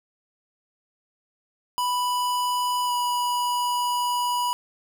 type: tone with pitch glide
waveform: square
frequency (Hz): 987.8 to 977.6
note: B5 to B5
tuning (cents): 0 to -18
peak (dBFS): -23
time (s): 1.78-4.53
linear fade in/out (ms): 0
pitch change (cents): -18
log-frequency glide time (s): 2.86-2.91
effects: none